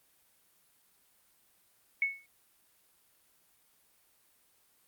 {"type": "tone with exponential decay", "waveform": "sine", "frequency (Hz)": 2206, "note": "C#7", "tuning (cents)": -9, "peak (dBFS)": -23, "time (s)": [2.02, 2.26], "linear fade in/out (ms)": 2, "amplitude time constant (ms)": 51, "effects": ["white hiss -68 dBFS RMS until 4.87 s", "Opus 32 kbps"]}